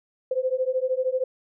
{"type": "beating tone pair", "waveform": "sine", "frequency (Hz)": [509, 522], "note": ["C5", "C5"], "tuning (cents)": [-48, -4], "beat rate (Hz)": 13, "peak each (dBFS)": -25, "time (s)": [0.31, 1.24], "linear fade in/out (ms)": 5, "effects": []}